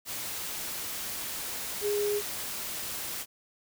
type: tone in noise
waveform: sine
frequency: 412.8 Hz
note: G#4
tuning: 10 cents flat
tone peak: -26 dBFS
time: 1.81-2.22 s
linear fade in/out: 50 ms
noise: white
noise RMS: -36 dBFS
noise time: 0.05-3.26 s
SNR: +7 dB
effects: none